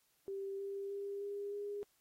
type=tone with pitch steps; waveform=sine; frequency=392 / 396.1 / 400.2 / 404.4 / 408.6 Hz; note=G4 / G4 / G4 / G#4 / G#4; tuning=0 / +18 / +36 / -46 / -28 cents; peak=-39 dBFS; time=0.28-1.83 s; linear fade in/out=0 ms; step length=310 ms; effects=white hiss -75 dBFS RMS until 2 s + AAC 48 kbps

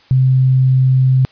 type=tone; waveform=sine; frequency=130.4 Hz; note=C3; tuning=5 cents flat; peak=-8 dBFS; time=0.11-1.25 s; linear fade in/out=0 ms; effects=white hiss -48 dBFS RMS until 1.31 s + resampled to 11025 Hz

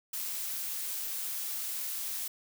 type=noise; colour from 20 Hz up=blue; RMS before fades=-36 dBFS; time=0.13-2.28 s; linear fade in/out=5 ms; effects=none

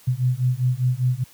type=beating tone pair; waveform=sine; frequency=123.7 / 128.7 Hz; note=B2 / C3; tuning=+3 / -28 cents; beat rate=5 Hz; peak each=-21 dBFS; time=0.07-1.24 s; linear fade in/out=10 ms; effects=white hiss -51 dBFS RMS until 1.33 s + high-pass 60 Hz 12 dB/octave

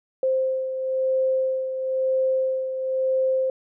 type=beating tone pair; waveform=sine; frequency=523.3 / 524.3 Hz; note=C5 / C5; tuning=0 / +3 cents; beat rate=1 Hz; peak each=-21 / -29 dBFS; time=0.23-3.5 s; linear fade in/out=2 ms; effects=none

